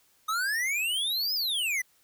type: exponential two-way sweep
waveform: square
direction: up then down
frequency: 1244.5 to 5200 to 1942 Hz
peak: -27 dBFS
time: 0.28-1.82 s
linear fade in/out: 10 ms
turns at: 1.34 s
effects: white hiss -65 dBFS RMS until 2.03 s